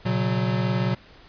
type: chord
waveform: square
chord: B suspended second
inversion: none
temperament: equal with one note detuned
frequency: 120.37 / 138.59 / 185 Hz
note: B2 / C#3 / F#3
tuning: -44 / 0 / 0 cents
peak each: -25 / -30 / -26 dBFS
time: 0.05-0.95 s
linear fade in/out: 10 ms
effects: pink hiss -50 dBFS RMS until 1.28 s + resampled to 11025 Hz